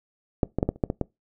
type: clicks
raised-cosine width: 2 ms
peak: -6 / -10 / -8 / -9 / -30 / -8 / -12 / -11 dBFS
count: 8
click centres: 0.432 / 0.586 / 0.629 / 0.69 / 0.76 / 0.838 / 0.901 / 1.013 s
effects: noise-tail reverb RT60 0.2 s tail -23 dB re dry